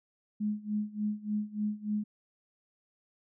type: tone with tremolo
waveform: sine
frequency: 210.3 Hz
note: G#3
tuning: 22 cents sharp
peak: -27 dBFS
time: 0.4-2.04 s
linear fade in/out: 10 ms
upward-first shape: sine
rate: 3.4 Hz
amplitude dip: 90%
effects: none